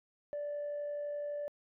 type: tone with amplitude modulation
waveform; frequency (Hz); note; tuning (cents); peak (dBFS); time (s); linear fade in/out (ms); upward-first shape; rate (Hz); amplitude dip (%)
sine; 584; D5; -10; -33; 0.33-1.48; 0; sine; 51.8; 25
effects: tanh soft clip ceiling -33 dBFS